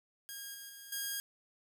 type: tone with level steps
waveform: 5% pulse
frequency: 1628 Hz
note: G#6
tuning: 35 cents flat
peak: -32 / -35 / -38 / -25 dBFS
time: 0.29-1.2 s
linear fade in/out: 0 ms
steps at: 0.54 / 0.69 / 0.92 s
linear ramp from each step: 5 ms
effects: 11-bit